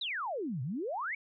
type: exponential two-way sweep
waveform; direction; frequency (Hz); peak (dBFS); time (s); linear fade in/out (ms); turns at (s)
sine; down then up; 4066 to 117.8 to 2334; -33; 0.01-1.15; 5; 0.62
effects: none